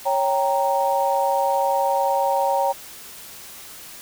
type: chord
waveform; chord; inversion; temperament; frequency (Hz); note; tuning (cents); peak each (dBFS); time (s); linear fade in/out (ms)
sine; G diminished; second; equal; 554.4 / 784 / 932.3; Db5 / G5 / Bb5; 0 / 0 / 0; -22; 0.05-2.73; 20
effects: white hiss -40 dBFS RMS until 4.01 s